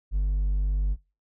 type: tone with hard clipping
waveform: sine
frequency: 48.79 Hz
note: G1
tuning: 7 cents flat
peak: -22 dBFS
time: 0.11-0.97 s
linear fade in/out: 50 ms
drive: 2 dB
effects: noise-tail reverb RT60 0.3 s tail -24 dB re dry